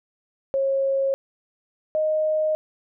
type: tone pair in turn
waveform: sine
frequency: 543 / 620.6 Hz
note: C#5 / D#5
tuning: -36 / -5 cents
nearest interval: major second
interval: 231 cents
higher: second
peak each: -19 dBFS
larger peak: neither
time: 0.54-1.14 / 1.95-2.55 s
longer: neither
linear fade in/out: 0 ms
effects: none